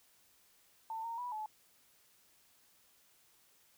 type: tone with pitch steps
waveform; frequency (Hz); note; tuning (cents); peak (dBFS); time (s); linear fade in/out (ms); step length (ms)
sine; 894 / 922 / 981 / 861; A5 / A#5 / B5 / A5; +27 / -19 / -12 / -38; -38; 0.9-1.46; 2; 140
effects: white hiss -68 dBFS RMS until 3.77 s